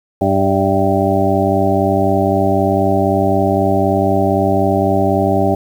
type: harmonic tone with a mistuned harmonic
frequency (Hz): 97.6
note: G2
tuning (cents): -7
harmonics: 1 / 2 / 3 / 4 / 6 / 7 / 8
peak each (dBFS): -19 / -19 / -19 / -19 / -19 / -19 / -19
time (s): 0.21-5.55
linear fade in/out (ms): 5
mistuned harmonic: 7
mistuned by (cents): -35
effects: 7-bit